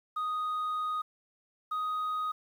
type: tone pair in turn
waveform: sine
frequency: 1244.5 / 1250 Hz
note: D#6 / D#6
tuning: 0 / +8 cents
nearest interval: unison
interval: 8 cents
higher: second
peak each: -27 dBFS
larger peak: neither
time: 0.16-1.02 / 1.71-2.32 s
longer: first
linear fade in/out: 10 ms
effects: tanh soft clip ceiling -29 dBFS + 10-bit